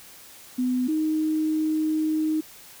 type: tone pair in turn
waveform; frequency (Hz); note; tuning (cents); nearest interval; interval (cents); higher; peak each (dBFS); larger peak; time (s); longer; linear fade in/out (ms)
sine; 251.7 / 311.7; B3 / D#4; +33 / +3; major third; 370; second; -21; neither; 0.58-0.88 / 0.88-2.41; second; 10
effects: white hiss -47 dBFS RMS until 2.8 s